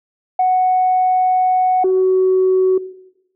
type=tone pair in turn; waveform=sine; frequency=740 / 374.3 Hz; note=F#5 / F#4; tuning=0 / +20 cents; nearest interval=octave; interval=1180 cents; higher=first; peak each=-10 dBFS; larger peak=neither; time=0.39-1.84 / 1.84-2.78 s; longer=first; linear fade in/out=5 ms; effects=noise-tail reverb RT60 0.9 s tail -17 dB re dry + tanh soft clip ceiling -7 dBFS